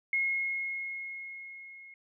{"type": "tone with level ramp", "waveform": "sine", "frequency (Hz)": 2161, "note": "C#7", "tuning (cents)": -45, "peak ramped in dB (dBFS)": [-25, -48], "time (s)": [0.13, 1.94], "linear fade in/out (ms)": 2, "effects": []}